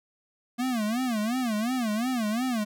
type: tone with vibrato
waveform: square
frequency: 233.1 Hz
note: A#3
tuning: in tune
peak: -26 dBFS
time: 0.58-2.65 s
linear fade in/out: 20 ms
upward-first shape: sine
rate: 2.8 Hz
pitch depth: 190 cents each way
effects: none